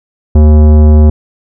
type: tone with tanh clipping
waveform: sine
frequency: 76 Hz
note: D#2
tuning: 40 cents flat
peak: -3 dBFS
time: 0.35-1.1 s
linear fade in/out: 5 ms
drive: 16 dB
effects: none